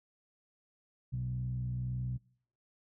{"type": "tone with low-pass filter", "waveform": "15% pulse", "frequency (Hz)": 61.7, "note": "B1", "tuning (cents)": -1, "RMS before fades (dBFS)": -36, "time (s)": [1.12, 2.18], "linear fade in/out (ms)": 20, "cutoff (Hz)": 140, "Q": 9.9, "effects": ["noise-tail reverb RT60 0.6 s tail -25 dB re dry"]}